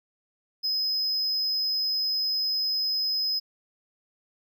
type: tone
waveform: triangle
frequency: 5070 Hz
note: D#8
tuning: 32 cents sharp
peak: -23 dBFS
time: 0.63-3.4 s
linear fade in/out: 20 ms
effects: none